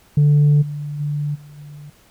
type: tone with level steps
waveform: sine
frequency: 146.83 Hz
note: D3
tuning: in tune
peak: -8 / -24 / -19 / -38 / -34 dBFS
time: 0.17-1.9 s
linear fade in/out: 5 ms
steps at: 0.61 / 0.99 / 1.34 / 1.57 s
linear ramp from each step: 20 ms
effects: tanh soft clip ceiling -8 dBFS + pink hiss -53 dBFS RMS until 2.1 s